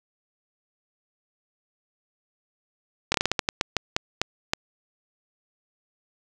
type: slowing click train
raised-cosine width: 0.2 ms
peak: -4 dBFS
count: 13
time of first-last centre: 3.12-4.535 s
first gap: 23 ms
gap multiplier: 1.27
effects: none